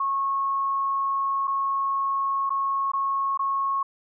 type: tone with dropouts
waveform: sine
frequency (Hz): 1095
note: C#6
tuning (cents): -22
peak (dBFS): -22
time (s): 0-3.83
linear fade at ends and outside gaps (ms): 5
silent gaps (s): 1.473-1.477 / 2.495-2.503 / 2.918-2.934 / 3.375-3.392
effects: none